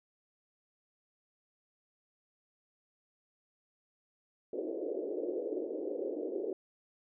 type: band-pass noise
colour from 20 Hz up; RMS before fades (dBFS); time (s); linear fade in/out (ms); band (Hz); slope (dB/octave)
pink; -37; 4.53-6.53; 2; 320 to 530; 48
effects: none